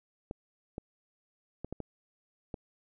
clicks, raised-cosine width 2 ms, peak -24 dBFS, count 6, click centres 0.311 / 0.781 / 1.646 / 1.726 / 1.803 / 2.542 s, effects none

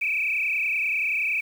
sine tone with frequency modulation, 2443 Hz, D#7, 32 cents flat, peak -22 dBFS, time 0.01-1.41 s, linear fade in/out 10 ms, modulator 30.5 Hz, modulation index 5.3, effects 8-bit

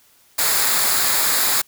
white noise with comb filter, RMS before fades -18 dBFS, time 0.38-1.62 s, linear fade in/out 10 ms, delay 0.34 ms, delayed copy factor -0.55, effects white hiss -55 dBFS RMS until 1.67 s

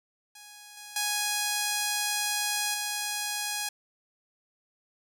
5% pulse tone with level steps, 830.6 Hz, G#5, in tune, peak -35 / -31 / -15 / -18 dBFS, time 0.35-3.69 s, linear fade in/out 5 ms, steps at 0.77 / 0.96 / 2.74 s, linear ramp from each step 2 ms, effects none

